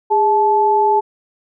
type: tone pair together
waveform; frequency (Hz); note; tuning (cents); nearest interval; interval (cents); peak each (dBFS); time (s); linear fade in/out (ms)
sine; 409.5 / 867.7; G#4 / A5; -24 / -24; octave + minor second; 1300; -16 / -12; 0.1-1.01; 20
effects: none